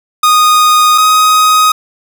45% pulse tone pair in turn, 1237 / 1255 Hz, D#6 / D#6, -10 / +15 cents, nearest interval unison, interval 25 cents, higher second, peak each -5 dBFS, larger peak neither, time 0.23-0.98 / 0.98-1.72 s, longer first, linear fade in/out 5 ms, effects none

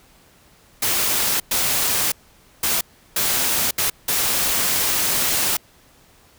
white noise bursts at uneven times, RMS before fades -20 dBFS, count 6, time 0.82-1.4 / 1.51-2.12 / 2.63-2.81 / 3.16-3.71 / 3.78-3.9 / 4.08-5.57 s, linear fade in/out 5 ms, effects pink hiss -53 dBFS RMS until 6.38 s

